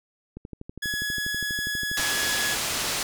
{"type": "click train", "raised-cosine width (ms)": 3, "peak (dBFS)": -24, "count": 21, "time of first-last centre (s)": [0.37, 1.996], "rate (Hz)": 12.3}
{"type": "tone", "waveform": "sawtooth", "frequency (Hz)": 1685, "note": "G#6", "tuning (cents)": 25, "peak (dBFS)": -23, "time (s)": [0.82, 2.55], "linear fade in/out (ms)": 10}
{"type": "low-pass noise", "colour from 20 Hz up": "white", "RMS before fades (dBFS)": -28, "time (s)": [1.97, 3.03], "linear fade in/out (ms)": 2, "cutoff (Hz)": 7800, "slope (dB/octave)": 12}
{"effects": []}